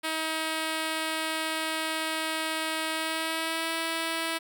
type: tone with pitch glide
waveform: 5% pulse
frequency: 318.1 to 327.2 Hz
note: D#4 to E4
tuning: +38 to -13 cents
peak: -17 dBFS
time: 0.03-4.39 s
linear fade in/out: 20 ms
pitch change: +49 cents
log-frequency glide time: 2.92-3.73 s
effects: none